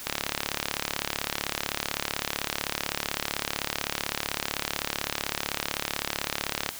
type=click train; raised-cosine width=0.2 ms; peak=-8 dBFS; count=238; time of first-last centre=0.07-6.69 s; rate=35.8 Hz; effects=white hiss -40 dBFS RMS until 6.79 s